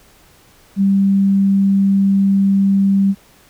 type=tone; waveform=sine; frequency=196.2 Hz; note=G3; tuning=2 cents sharp; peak=-10 dBFS; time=0.76-3.15 s; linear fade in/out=50 ms; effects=pink hiss -49 dBFS RMS until 3.49 s